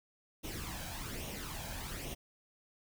pink noise with flanger, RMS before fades -42 dBFS, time 0.43-2.15 s, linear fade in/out 20 ms, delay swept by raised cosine 0.32 to 1.29 ms, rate 1.2 Hz, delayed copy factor +0.6, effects none

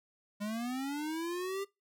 square linear sweep, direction up, 202.1 to 400.5 Hz, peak -35 dBFS, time 0.4-1.65 s, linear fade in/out 20 ms, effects noise-tail reverb RT60 0.2 s tail -21 dB re dry

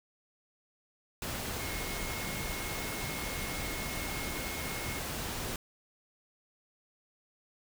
sine tone in noise, 2163 Hz, C#7, 43 cents flat, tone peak -43 dBFS, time 1.59-4.99 s, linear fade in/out 2 ms, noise pink, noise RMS -37 dBFS, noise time 1.22-5.56 s, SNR -9 dB, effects none

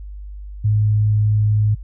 sine tone, 105.9 Hz, G#2, 34 cents sharp, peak -13 dBFS, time 0.64-1.75 s, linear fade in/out 10 ms, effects noise-tail reverb RT60 0.1 s tail -26 dB re dry + added 50 Hz sine -30 dBFS peak until 1.83 s

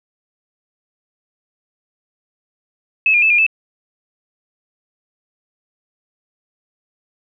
sine tone with pitch steps, 2592 / 2415 / 2620 / 2415 / 2624 Hz, E7 / D7 / E7 / D7 / E7, -30 / +48 / -11 / +48 / -9 cents, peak -10 dBFS, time 3.06-3.465 s, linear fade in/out 2 ms, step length 81 ms, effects none

